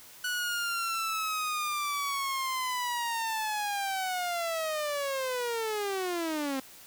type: linear sweep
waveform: sawtooth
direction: down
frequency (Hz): 1480 to 261.1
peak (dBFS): -26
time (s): 0.24-6.6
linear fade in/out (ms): 5
effects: white hiss -51 dBFS RMS until 6.86 s